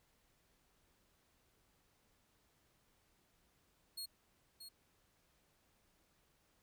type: tone with echo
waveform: sawtooth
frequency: 4300 Hz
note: C8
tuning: 47 cents sharp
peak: -40 dBFS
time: 3.97-4.06 s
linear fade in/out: 10 ms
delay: 630 ms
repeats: 1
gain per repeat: -8 dB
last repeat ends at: 4.69 s
effects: pink hiss -75 dBFS RMS until 6.62 s